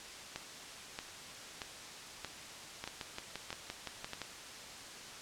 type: two click trains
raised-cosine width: 0.2 ms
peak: -22 / -22 dBFS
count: 7 / 9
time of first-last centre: 0.36-4.134 / 2.84-4.217 s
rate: 1.59 / 5.81 Hz
effects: white hiss -48 dBFS RMS until 5.21 s + low-pass 7000 Hz 12 dB/octave